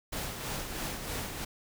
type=noise with tremolo; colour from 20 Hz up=pink; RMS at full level=-35 dBFS; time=0.12-1.45 s; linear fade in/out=10 ms; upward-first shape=sine; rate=3.1 Hz; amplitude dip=45%; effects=none